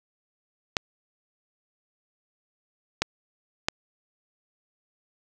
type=clicks; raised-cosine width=0.2 ms; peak=-5 dBFS; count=3; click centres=0.768 / 3.02 / 3.685 s; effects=none